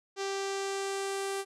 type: tone with low-pass filter sweep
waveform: sawtooth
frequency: 392 Hz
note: G4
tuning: in tune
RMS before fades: -34 dBFS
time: 0.16-1.45 s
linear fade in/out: 50 ms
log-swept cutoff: 6100 to 9800 Hz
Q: 1.9
effects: none